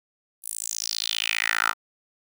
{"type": "tone with high-pass filter sweep", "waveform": "10% pulse", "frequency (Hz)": 55, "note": "A1", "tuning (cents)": 0, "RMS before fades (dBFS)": -27, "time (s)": [0.42, 1.74], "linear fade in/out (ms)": 50, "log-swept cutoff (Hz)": [11000, 1200], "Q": 4, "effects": []}